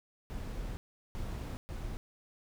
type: noise bursts at uneven times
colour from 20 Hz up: brown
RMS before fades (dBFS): -39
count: 3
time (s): 0.3-0.77 / 1.15-1.57 / 1.69-1.97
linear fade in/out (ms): 0
effects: none